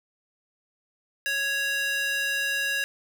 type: tone with high-pass filter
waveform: square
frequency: 554.4 Hz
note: C#5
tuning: in tune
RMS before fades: -27 dBFS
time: 1.26-2.84 s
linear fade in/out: 0 ms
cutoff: 2000 Hz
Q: 3.7
effects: none